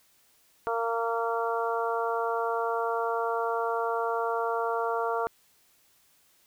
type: harmonic tone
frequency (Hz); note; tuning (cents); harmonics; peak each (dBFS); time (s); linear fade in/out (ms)
230; A#3; -23; 2 / 3 / 4 / 5 / 6; -30 / -32 / -33 / -34 / -35; 0.67-5.27; 0
effects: white hiss -64 dBFS RMS until 6.46 s